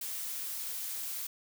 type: noise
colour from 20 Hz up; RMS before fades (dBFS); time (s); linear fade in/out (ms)
blue; -38; 0.01-1.27; 5
effects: none